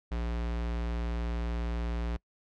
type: tone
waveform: square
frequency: 58.27 Hz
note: A#1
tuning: in tune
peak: -31 dBFS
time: 0.11-2.17 s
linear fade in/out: 10 ms
effects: noise-tail reverb RT60 0.1 s tail -25 dB re dry + low-pass 4000 Hz 12 dB/octave